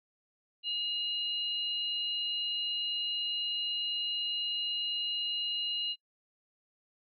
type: tone pair together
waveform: sine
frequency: 2855 / 4038 Hz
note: F7 / B7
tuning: +37 / +38 cents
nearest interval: tritone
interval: 601 cents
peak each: -32 / -37 dBFS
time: 0.63-5.96 s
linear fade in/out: 50 ms
effects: noise-tail reverb RT60 0.1 s tail -24 dB re dry